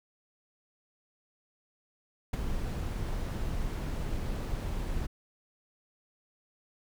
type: noise with ADSR envelope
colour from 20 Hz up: brown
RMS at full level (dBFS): -25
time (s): 2.33-5.07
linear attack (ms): 7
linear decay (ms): 15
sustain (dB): -8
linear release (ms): 15
effects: none